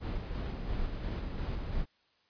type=noise with tremolo; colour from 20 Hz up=brown; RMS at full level=-34 dBFS; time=0-1.86 s; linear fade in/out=50 ms; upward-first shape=square; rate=2.9 Hz; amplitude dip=30%; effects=white hiss -70 dBFS RMS until 2.29 s + resampled to 11025 Hz